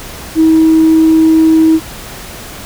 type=tone; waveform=sine; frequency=320 Hz; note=D#4; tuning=49 cents sharp; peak=-3 dBFS; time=0.35-1.8 s; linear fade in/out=50 ms; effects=tanh soft clip ceiling 0 dBFS + pink hiss -28 dBFS RMS until 2.65 s